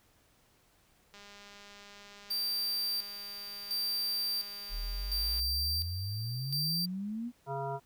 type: click train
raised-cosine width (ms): 0.2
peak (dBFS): -35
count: 865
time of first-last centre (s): 1.14-5.396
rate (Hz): 203
type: tone with tremolo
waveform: 45% pulse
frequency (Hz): 4688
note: D8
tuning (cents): -4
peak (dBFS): -30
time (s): 2.3-6.86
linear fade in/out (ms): 10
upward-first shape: square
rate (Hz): 0.71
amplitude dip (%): 70
type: exponential sweep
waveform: sine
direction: up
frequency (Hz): 37.24 to 247.4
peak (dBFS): -34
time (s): 4.69-7.32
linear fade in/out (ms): 50
type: harmonic tone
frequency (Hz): 137.5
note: C#3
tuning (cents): -14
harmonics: 1 / 3 / 5 / 7 / 9 / 10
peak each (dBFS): -39 / -40 / -38 / -39 / -52 / -48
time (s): 7.46-7.8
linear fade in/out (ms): 50
effects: pink hiss -67 dBFS RMS until 7.85 s